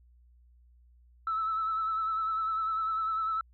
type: tone with vibrato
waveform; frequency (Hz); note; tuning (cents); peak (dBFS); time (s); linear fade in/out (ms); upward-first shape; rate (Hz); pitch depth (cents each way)
sine; 1309; E6; -13; -27; 1.27-3.41; 2; sine; 10; 32
effects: tanh soft clip ceiling -23 dBFS + added 60 Hz sine -57 dBFS peak until 3.53 s